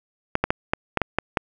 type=clicks; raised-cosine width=0.5 ms; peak=-4 dBFS; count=8; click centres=0.354 / 0.44 / 0.505 / 0.735 / 0.973 / 1.017 / 1.186 / 1.372 s; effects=none